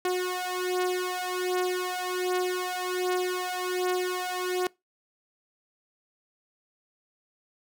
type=beating tone pair; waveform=sawtooth; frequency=363.3 / 364.6 Hz; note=F#4 / F#4; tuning=-32 / -25 cents; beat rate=1.3 Hz; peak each=-26 dBFS; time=0.05-4.67 s; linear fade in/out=2 ms; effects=noise-tail reverb RT60 0.2 s tail -23 dB re dry